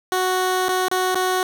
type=tone with dropouts; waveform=15% pulse; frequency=370 Hz; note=F#4; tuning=in tune; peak=-12 dBFS; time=0.12-1.43 s; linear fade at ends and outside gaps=1 ms; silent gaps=0.685-0.69 / 0.883-0.914 / 1.147-1.155 s; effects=none